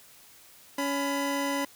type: tone pair together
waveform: 25% pulse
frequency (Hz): 280 / 997.8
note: C#4 / B5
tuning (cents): +18 / +17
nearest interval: octave + minor seventh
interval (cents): 2199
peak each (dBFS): -25 / -28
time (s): 0.78-1.65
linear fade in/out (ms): 5
effects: white hiss -54 dBFS RMS until 1.75 s